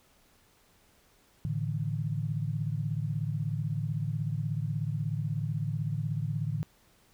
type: chord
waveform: sine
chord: A suspended fourth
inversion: none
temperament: equal with one note detuned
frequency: 110 / 146.83 / 163.11 Hz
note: A2 / D3 / E3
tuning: 0 / 0 / -18 cents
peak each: -33 / -32 / -36 dBFS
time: 1.45-6.63 s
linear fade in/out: 0 ms
effects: pink hiss -64 dBFS RMS until 7.13 s